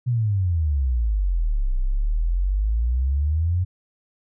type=exponential two-way sweep; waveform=sine; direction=down then up; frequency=126.8 to 30.87 to 93 Hz; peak=-18 dBFS; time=0.06-3.65 s; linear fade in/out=20 ms; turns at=1.75 s; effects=none